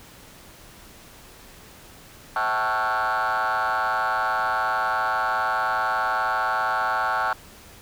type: tone with frequency modulation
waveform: sine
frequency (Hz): 1108.7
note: C#6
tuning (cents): 0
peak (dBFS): -18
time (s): 2.36-7.33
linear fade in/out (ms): 2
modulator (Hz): 115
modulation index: 3.6
effects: tanh soft clip ceiling -20 dBFS + pink hiss -47 dBFS RMS until 7.81 s